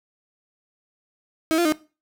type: tone with pitch steps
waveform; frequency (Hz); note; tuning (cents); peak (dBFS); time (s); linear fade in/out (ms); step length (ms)
35% pulse; 319.9 / 345.6 / 307.7; D#4 / F4 / D#4; +48 / -18 / -19; -16; 1.51-1.723; 0; 71
effects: noise-tail reverb RT60 0.3 s tail -18 dB re dry